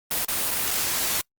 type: noise with dropouts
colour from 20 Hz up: white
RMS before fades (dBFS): -25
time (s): 0.11-1.21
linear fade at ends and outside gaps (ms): 0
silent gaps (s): 0.248-0.284 / 0.507-0.511 / 0.707-0.711
effects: noise-tail reverb RT60 0.1 s tail -25 dB re dry + Opus 24 kbps